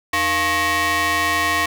sawtooth ring-modulated tone, 391.1 Hz, G4, 4 cents flat, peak -10 dBFS, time 0.13-1.66 s, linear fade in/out 5 ms, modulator 1480 Hz, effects none

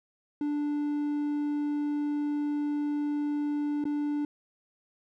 triangle tone with dropouts, 293.5 Hz, D4, 1 cent flat, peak -25 dBFS, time 0.41-4.25 s, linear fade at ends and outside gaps 2 ms, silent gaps 3.841-3.853 s, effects none

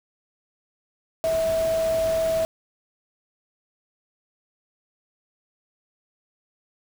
sine tone in noise, 650 Hz, E5, 24 cents flat, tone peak -20 dBFS, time 1.24-2.45 s, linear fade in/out 0 ms, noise pink, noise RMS -35 dBFS, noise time 1.24-2.45 s, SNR +12 dB, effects none

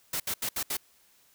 white noise bursts at uneven times, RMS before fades -31 dBFS, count 5, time 0.13-0.2 / 0.27-0.34 / 0.42-0.49 / 0.56-0.63 / 0.7-0.77 s, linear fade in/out 5 ms, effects white hiss -63 dBFS RMS until 1.34 s

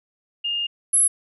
sine tone pair in turn, 2827 / 10829 Hz, F7 / E9, +20 / +46 cents, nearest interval octave + major seventh, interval 2326 cents, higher second, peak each -22 / -14 dBFS, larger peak second, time 0.44-0.67 / 0.93-1.08 s, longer first, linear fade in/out 10 ms, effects none

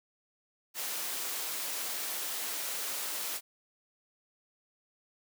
white high-pass noise, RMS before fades -36 dBFS, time 0.74-3.41 s, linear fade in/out 50 ms, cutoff 330 Hz, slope 12 dB/octave, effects none

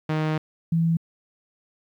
sawtooth / sine tone pair in turn, 155.56 / 165.37 Hz, D#3 / E3, 0 / +6 cents, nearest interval minor second, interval 106 cents, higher second, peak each -18 dBFS, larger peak neither, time 0.09-0.38 / 0.72-0.97 s, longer first, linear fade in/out 5 ms, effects low-pass 3000 Hz 12 dB/octave + 10-bit

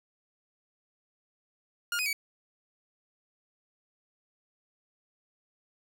sawtooth tone with pitch steps, 1418 / 2502 / 2274 Hz, F6 / D#7 / C#7, +26 / +9 / +44 cents, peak -25 dBFS, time 1.92-2.13 s, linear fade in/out 2 ms, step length 70 ms, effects none

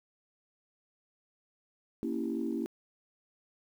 sine chord, A# diminished seventh, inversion none, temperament equal, 233.1 / 277.2 / 329.6 / 392 Hz, A#3 / C#4 / E4 / G4, 0 / 0 / 0 / 0 cents, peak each -35 / -36 / -35 / -40 dBFS, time 2.03-2.66 s, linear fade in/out 0 ms, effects tanh soft clip ceiling -21 dBFS + 10-bit

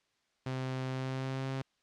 sawtooth tone with pitch glide, 130.3 to 133.5 Hz, C3 to C3, -7 to +35 cents, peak -30 dBFS, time 0.46-1.62 s, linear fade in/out 5 ms, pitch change +42 cents, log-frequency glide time 0.88-1.49 s, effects white hiss -75 dBFS RMS until 1.82 s + low-pass 5000 Hz 12 dB/octave

